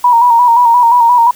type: tone with vibrato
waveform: sine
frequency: 953 Hz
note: A#5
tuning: 38 cents sharp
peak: -4 dBFS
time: 0.04-1.31 s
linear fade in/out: 5 ms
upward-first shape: square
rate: 5.7 Hz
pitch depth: 46 cents each way
effects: white hiss -38 dBFS RMS until 1.35 s